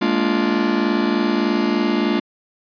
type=chord; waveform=45% pulse; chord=Bb dominant seventh; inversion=third; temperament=just; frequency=209.8 / 233.1 / 291.4 / 349.6 Hz; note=Ab3 / Bb3 / D4 / F4; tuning=+18 / 0 / -13 / +2 cents; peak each=-22 dBFS; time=0.01-2.2 s; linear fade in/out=10 ms; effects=resampled to 11025 Hz